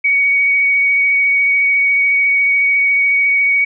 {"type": "tone with vibrato", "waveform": "sine", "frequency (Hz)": 2246, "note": "C#7", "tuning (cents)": 22, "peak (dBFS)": -10, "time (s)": [0.04, 3.65], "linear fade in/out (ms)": 10, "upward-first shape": "sine", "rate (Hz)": 14, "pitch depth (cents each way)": 15, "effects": []}